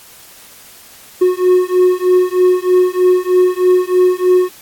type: beating tone pair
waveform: triangle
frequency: 363.2 / 366.4 Hz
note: F#4 / F#4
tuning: -32 / -17 cents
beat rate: 3.2 Hz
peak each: -10 dBFS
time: 1.21-4.5 s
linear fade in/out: 10 ms
effects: white hiss -40 dBFS RMS until 4.61 s + AAC 64 kbps